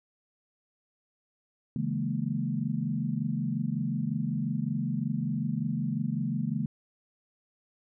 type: chord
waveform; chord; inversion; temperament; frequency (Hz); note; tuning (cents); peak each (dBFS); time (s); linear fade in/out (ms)
sine; A# half-diminished seventh; first; equal with one note detuned; 138.59 / 161.89 / 207.7 / 233.1; C#3 / E3 / G#3 / A#3; 0 / -31 / 0 / 0; -33; 1.76-6.66; 2
effects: none